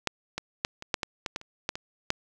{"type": "clicks", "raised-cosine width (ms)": 0.2, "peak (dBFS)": [-8, -14, -8, -22, -7, -12, -13, -14, -28, -10, -18, -7], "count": 12, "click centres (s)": [0.073, 0.38, 0.649, 0.824, 0.942, 1.032, 1.262, 1.361, 1.414, 1.691, 1.755, 2.104], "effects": []}